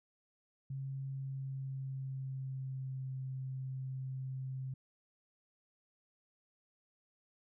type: tone with pitch glide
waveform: sine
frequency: 135.3 to 131.6 Hz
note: C#3 to C3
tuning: -42 to +10 cents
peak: -38 dBFS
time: 0.7-4.74 s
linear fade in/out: 5 ms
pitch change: -48 cents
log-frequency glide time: 1.06-3.13 s
effects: none